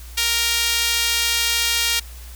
sawtooth tone with high-pass filter, 466.2 Hz, A#4, in tune, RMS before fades -20 dBFS, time 0.17-2 s, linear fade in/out 10 ms, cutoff 2900 Hz, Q 1.1, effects added 60 Hz sine -35 dBFS peak until 2.35 s + white hiss -44 dBFS RMS until 2.35 s

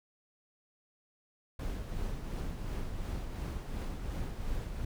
brown noise with tremolo, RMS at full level -35 dBFS, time 1.59-4.85 s, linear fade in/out 5 ms, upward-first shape triangle, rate 2.8 Hz, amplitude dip 45%, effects none

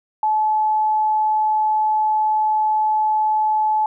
sine tone, 861 Hz, A5, 38 cents flat, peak -15 dBFS, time 0.23-3.86 s, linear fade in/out 2 ms, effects none

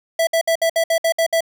square tone bursts, 659.3 Hz, E5, in tune, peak -15 dBFS, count 9, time 0.19-1.407 s, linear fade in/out 5 ms, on 81 ms, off 61 ms, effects none

